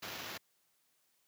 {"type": "noise with sample-and-hold", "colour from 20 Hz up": "white", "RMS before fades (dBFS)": -44, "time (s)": [0.02, 0.38], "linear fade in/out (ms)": 10, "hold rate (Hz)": 8820, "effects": ["white hiss -75 dBFS RMS until 1.27 s", "high-pass 100 Hz 12 dB/octave"]}